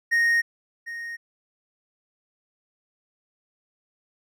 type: tone with echo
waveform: triangle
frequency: 1861 Hz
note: A#6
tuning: 3 cents flat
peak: -16 dBFS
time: 0.11-0.42 s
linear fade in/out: 20 ms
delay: 750 ms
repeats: 1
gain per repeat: -14 dB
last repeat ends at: 1.17 s
effects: none